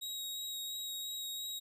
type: tone with vibrato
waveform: sawtooth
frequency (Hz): 3800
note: A#7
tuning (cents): +33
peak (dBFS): -36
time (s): 0.01-1.6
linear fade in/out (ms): 20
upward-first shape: sine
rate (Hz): 2.9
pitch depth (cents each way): 10
effects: none